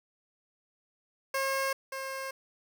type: tone pair in turn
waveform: 15% pulse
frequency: 539 / 534.7 Hz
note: C#5 / C5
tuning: -49 / +37 cents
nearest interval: unison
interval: 14 cents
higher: first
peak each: -22 / -29 dBFS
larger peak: first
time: 1.34-1.73 / 1.92-2.31 s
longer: neither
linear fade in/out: 5 ms
effects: none